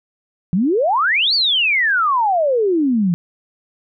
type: exponential two-way sweep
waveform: sine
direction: up then down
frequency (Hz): 164.81 to 4699 to 164.81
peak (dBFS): -13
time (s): 0.53-3.14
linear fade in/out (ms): 0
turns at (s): 1.34
effects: none